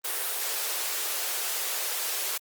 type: high-pass noise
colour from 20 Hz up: white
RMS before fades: -30 dBFS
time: 0.04-2.38 s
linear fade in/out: 10 ms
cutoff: 370 Hz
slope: 48 dB/octave
effects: Opus 32 kbps